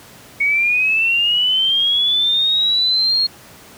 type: linear sweep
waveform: sine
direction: up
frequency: 2217 to 4301 Hz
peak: -13 dBFS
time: 0.4-3.27 s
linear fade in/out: 10 ms
effects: pink hiss -42 dBFS RMS until 3.77 s + high-pass 80 Hz 12 dB/octave